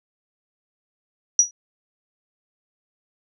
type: tone with exponential decay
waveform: sine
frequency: 5810 Hz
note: F#8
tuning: 32 cents flat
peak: -7 dBFS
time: 1.39-1.51 s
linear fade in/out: 2 ms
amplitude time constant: 26 ms
effects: none